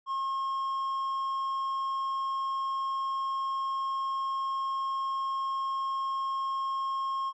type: tone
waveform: triangle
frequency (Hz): 1077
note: C6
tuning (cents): +50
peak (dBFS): -27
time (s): 0.06-7.33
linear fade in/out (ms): 50
effects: resampled to 16000 Hz